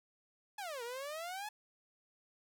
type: exponential two-way sweep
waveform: sawtooth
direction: down then up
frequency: 864 to 460 to 864 Hz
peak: -37 dBFS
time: 0.58-1.49 s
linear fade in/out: 5 ms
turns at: 0.83 s
effects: none